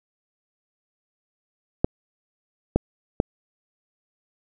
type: clicks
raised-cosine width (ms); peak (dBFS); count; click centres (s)
2; -4; 3; 1.845 / 2.76 / 3.201
effects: none